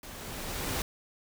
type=noise with level ramp; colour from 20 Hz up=pink; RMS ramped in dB=-45 to -31 dBFS; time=0.03-0.82 s; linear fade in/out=2 ms; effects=none